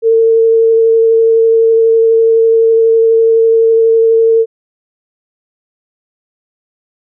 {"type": "tone with vibrato", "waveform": "sine", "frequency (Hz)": 452.5, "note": "A4", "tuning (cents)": 48, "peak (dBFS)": -5, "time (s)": [0.02, 4.46], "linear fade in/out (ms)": 50, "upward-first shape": "sine", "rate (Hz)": 12, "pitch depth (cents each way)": 10, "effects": []}